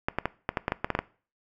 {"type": "clicks", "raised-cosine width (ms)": 0.5, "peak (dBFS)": -10, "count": 11, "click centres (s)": [0.085, 0.186, 0.256, 0.491, 0.572, 0.681, 0.721, 0.845, 0.903, 0.951, 0.99], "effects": ["noise-tail reverb RT60 0.4 s tail -20 dB re dry"]}